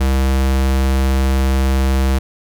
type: tone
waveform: square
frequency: 66.4 Hz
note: C2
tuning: 26 cents sharp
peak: -13 dBFS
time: 0-2.19 s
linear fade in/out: 10 ms
effects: none